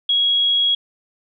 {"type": "tone", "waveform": "sine", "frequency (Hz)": 3315, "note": "G#7", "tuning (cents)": -4, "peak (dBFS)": -14, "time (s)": [0.09, 0.75], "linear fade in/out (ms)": 5, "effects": []}